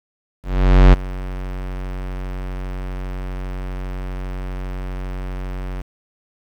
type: tone with ADSR envelope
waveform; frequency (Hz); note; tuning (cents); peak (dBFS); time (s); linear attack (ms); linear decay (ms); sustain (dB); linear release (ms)
square; 46.25; F#1; 0; -5; 0.43-5.82; 500; 18; -19; 9
effects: low-pass 3000 Hz 12 dB/octave + 7-bit